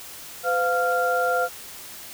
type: tone cluster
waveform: sine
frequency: 507 / 703 / 1389 Hz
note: B4 / F5 / F6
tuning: +45 / +11 / -10 cents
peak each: -24 dBFS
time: 0.43-1.49 s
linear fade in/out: 50 ms
effects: white hiss -40 dBFS RMS until 2.13 s